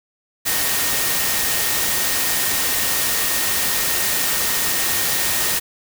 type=tone in noise; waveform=sine; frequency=1850 Hz; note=A#6; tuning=14 cents flat; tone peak=-30 dBFS; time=0.45-5.6 s; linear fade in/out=20 ms; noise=white; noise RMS=-20 dBFS; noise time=0.45-5.6 s; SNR=-13 dB; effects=none